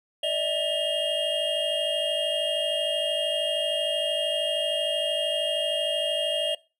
triangle tone cluster, 591 / 644 / 2832 / 3228 Hz, D5 / E5 / F7 / G#7, +11 / -41 / +23 / -50 cents, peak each -28 dBFS, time 0.23-6.55 s, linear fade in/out 5 ms, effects noise-tail reverb RT60 0.3 s tail -21 dB re dry

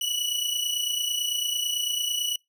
sawtooth tone pair together, 2931 / 2960 Hz, F#7 / F#7, -17 / 0 cents, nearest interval unison, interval 17 cents, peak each -25 dBFS, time 0.01-2.36 s, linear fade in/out 5 ms, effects noise-tail reverb RT60 0.2 s tail -26 dB re dry

